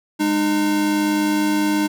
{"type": "tone pair together", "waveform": "square", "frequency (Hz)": [205.2, 304.1], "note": ["G#3", "D#4"], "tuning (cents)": [-21, -40], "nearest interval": "perfect fifth", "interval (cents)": 681, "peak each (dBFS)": [-25, -18], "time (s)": [0.19, 1.88], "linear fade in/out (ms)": 20, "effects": []}